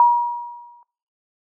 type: tone with exponential decay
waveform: sine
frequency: 956 Hz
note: A#5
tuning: 43 cents sharp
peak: -7 dBFS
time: 0-0.83 s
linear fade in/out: 1 ms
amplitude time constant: 180 ms
effects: noise-tail reverb RT60 0.5 s tail -21 dB re dry